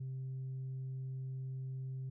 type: tone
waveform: sine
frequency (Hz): 131.3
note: C3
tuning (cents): +6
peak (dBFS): -37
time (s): 0-2.1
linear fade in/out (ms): 10
effects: tanh soft clip ceiling -37 dBFS